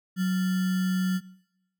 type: tone with sample-and-hold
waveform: sine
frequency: 185.4 Hz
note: F#3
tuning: 4 cents sharp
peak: -22 dBFS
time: 0.16-1.21 s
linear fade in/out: 50 ms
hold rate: 1575 Hz
effects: noise-tail reverb RT60 0.9 s tail -21 dB re dry